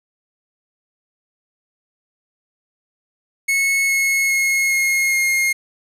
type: tone with pitch steps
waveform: 45% pulse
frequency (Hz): 2193 / 2179 / 2165 / 2152 / 2138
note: C#7 / C#7 / C#7 / C7 / C7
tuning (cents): -19 / -30 / -41 / +48 / +37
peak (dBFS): -15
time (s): 3.48-5.53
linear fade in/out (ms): 10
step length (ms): 410
effects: resampled to 32000 Hz + 8-bit